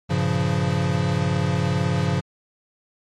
square chord, G half-diminished seventh, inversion none, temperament equal, 98 / 116.54 / 138.59 / 174.61 Hz, G2 / Bb2 / Db3 / F3, 0 / 0 / 0 / 0 cents, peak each -26 / -30 / -24 / -25 dBFS, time 0.09-2.21 s, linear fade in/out 20 ms, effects low-pass 6000 Hz 12 dB/octave + MP3 64 kbps

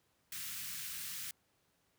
white band-stop noise, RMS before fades -43 dBFS, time 0.32-1.31 s, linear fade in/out 2 ms, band 200 to 1400 Hz, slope 24 dB/octave, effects pink hiss -75 dBFS RMS until 1.98 s + high-pass 80 Hz 12 dB/octave

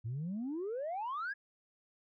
sine exponential sweep, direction up, 106.9 to 1714 Hz, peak -34 dBFS, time 0.04-1.34 s, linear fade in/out 20 ms, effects tanh soft clip ceiling -33 dBFS

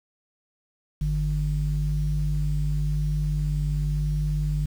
sine tone pair together, 50.32 / 150 Hz, G1 / D3, +46 / +37 cents, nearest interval octave + perfect fifth, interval 1891 cents, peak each -24 dBFS, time 1.01-4.66 s, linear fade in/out 5 ms, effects tanh soft clip ceiling -15 dBFS + 8-bit

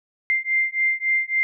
sine beating tone pair, 2093 / 2096.6 Hz, C7 / C7, 0 / +3 cents, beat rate 3.6 Hz, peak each -22 dBFS, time 0.3-1.43 s, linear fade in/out 0 ms, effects none

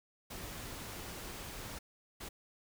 pink noise bursts at uneven times, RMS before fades -45 dBFS, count 2, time 0.3-1.79 / 2.2-2.29 s, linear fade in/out 10 ms, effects none

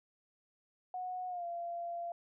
sine tone with pitch glide, 733 to 687.9 Hz, F#5 to F5, -16 to -26 cents, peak -37 dBFS, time 0.94-2.12 s, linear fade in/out 2 ms, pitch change -110 cents, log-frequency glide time 1.28-1.45 s, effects none

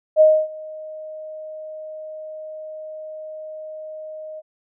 sine tone with ADSR envelope, 622.3 Hz, D#5, in tune, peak -7 dBFS, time 0.16-4.42 s, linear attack 46 ms, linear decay 270 ms, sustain -24 dB, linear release 35 ms, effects none

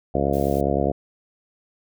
harmonic tone, 69.8 Hz, C#2, 13 cents sharp, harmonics 1 / 2 / 3 / 4 / 5 / 6 / 7 / 8 / 9 / 10, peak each -28 / -28 / -28 / -28 / -28 / -28 / -28 / -28 / -28 / -28 dBFS, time 0.14-0.92 s, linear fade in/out 10 ms
blue noise, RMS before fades -43 dBFS, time 0.33-0.61 s, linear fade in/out 5 ms
effects none

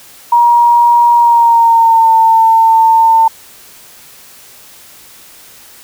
sine tone with pitch glide, 949 to 900.4 Hz, A#5 to A5, +31 to +40 cents, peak -4 dBFS, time 0.32-3.28 s, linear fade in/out 5 ms, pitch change -91 cents, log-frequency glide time 1.15-2.1 s, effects white hiss -38 dBFS RMS until 5.83 s

